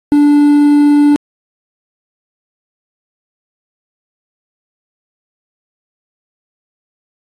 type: tone with quantisation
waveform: triangle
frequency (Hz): 291.6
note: D4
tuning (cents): -12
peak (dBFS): -3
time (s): 0.12-1.16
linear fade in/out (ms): 0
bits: 5
effects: AAC 32 kbps